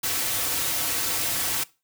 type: noise with comb filter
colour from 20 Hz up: white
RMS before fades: -26 dBFS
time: 0.03-1.64 s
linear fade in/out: 10 ms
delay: 4.9 ms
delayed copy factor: -0.6
effects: noise-tail reverb RT60 0.3 s tail -21 dB re dry